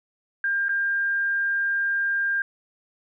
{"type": "tone with dropouts", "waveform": "sine", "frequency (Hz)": 1600, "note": "G6", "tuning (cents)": 35, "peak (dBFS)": -21, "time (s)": [0.44, 2.42], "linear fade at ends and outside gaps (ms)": 2, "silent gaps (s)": [0.684, 0.692], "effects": []}